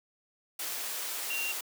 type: tone in noise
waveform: sine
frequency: 2762 Hz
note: F7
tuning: 20 cents flat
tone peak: -32 dBFS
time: 1.3-1.52 s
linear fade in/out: 5 ms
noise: white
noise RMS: -36 dBFS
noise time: 0.59-1.61 s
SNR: +1 dB
effects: high-pass 400 Hz 12 dB/octave